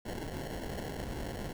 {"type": "noise with sample-and-hold", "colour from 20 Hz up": "pink", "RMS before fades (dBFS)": -39, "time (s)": [0.05, 1.53], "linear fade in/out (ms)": 10, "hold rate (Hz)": 1225, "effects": []}